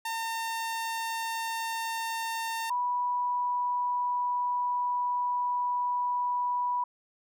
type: tone pair in turn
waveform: sawtooth / sine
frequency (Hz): 908 / 981.4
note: A#5 / B5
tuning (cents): -46 / -11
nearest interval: minor second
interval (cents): 135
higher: second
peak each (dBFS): -27 / -26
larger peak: second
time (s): 0.05-2.7 / 2.7-6.84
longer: second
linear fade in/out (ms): 5
effects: none